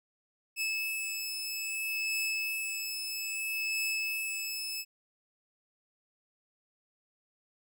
sawtooth beating tone pair, 2606 / 2606.61 Hz, E7 / E7, -20 / -20 cents, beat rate 0.61 Hz, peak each -30 / -35 dBFS, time 0.56-4.85 s, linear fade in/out 50 ms, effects none

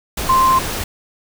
sine tone in noise, 1046.5 Hz, C6, in tune, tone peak -10 dBFS, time 0.29-0.59 s, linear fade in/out 5 ms, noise pink, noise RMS -23 dBFS, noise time 0.17-0.84 s, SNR +10 dB, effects none

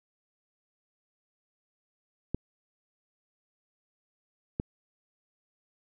clicks, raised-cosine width 3 ms, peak -16 dBFS, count 2, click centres 2.346 / 4.599 s, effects none

